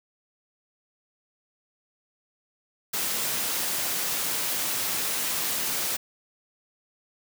white high-pass noise, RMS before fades -28 dBFS, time 2.93-5.97 s, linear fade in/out 10 ms, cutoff 120 Hz, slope 12 dB/octave, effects none

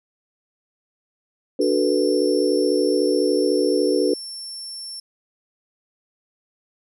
sine chord, B minor seventh, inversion first, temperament equal, 293.7 / 370 / 440 / 493.9 Hz, D4 / F#4 / A4 / B4, 0 / 0 / 0 / 0 cents, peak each -22 dBFS, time 1.59-4.14 s, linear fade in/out 5 ms
35% pulse tone, 5420 Hz, E8, 47 cents sharp, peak -29 dBFS, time 1.61-5 s, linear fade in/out 5 ms
effects none

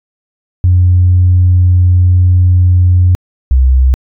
sine tone pair in turn, 90.1 / 64.81 Hz, F#2 / C2, -45 / -16 cents, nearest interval tritone, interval 571 cents, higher first, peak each -3 dBFS, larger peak neither, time 0.64-3.15 / 3.51-3.94 s, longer first, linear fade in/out 0 ms, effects tanh soft clip ceiling 0 dBFS

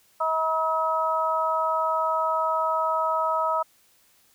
harmonic tone, 320 Hz, D#4, 49 cents sharp, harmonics 2 / 3 / 4, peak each -27 / -26 / -25 dBFS, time 0.2-3.63 s, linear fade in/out 10 ms, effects white hiss -61 dBFS RMS until 4.34 s

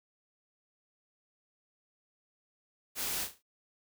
white noise with echo, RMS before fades -35 dBFS, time 2.95-3.28 s, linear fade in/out 50 ms, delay 37 ms, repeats 4, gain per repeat -9 dB, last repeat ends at 3.428 s, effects none

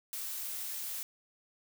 blue noise, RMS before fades -39 dBFS, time 0.13-1.03 s, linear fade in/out 0 ms, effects none

